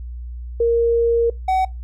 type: tone pair in turn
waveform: sine / triangle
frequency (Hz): 466.2 / 754.1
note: A#4 / F#5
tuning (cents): 0 / +33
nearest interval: minor sixth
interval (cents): 833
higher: second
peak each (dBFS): -13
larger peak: neither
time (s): 0.6-1.3 / 1.48-1.65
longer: first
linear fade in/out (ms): 5
effects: noise-tail reverb RT60 0.2 s tail -22 dB re dry + added 60 Hz sine -28 dBFS peak until 1.83 s